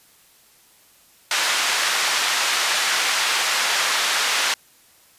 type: band-pass noise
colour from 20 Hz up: pink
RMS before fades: -21 dBFS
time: 1.31-4.54 s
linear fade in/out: 2 ms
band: 1200 to 6800 Hz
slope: 12 dB/octave
effects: white hiss -54 dBFS RMS until 5.18 s + resampled to 32000 Hz